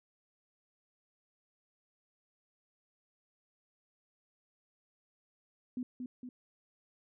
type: tone with echo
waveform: sine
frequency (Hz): 250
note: B3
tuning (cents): +21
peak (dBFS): -34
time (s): 5.77-5.83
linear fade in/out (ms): 2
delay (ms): 230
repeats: 2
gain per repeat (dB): -4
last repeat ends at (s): 6.29
effects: none